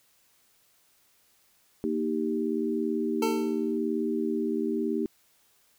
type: chord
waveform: sine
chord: Eb major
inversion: second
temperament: equal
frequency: 233.1 / 311.1 / 392 Hz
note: Bb3 / Eb4 / G4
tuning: 0 / 0 / 0 cents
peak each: -30 dBFS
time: 1.84-5.06 s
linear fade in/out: 0 ms
type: tone with exponential decay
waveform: 25% pulse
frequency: 447.2 Hz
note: A4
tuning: 28 cents sharp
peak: -20 dBFS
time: 3.22-3.78 s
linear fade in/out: 5 ms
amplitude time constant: 120 ms
effects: white hiss -65 dBFS RMS until 5.78 s